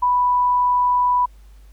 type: tone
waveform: sine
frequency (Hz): 987.8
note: B5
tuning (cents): 0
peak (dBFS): -14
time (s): 0.02-1.26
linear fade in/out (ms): 10
effects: added 50 Hz sine -42 dBFS peak until 1.72 s + pink hiss -59 dBFS RMS until 1.72 s